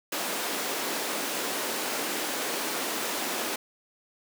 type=high-pass noise; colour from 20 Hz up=pink; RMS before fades=-31 dBFS; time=0.12-3.56 s; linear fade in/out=5 ms; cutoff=260 Hz; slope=24 dB/octave; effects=none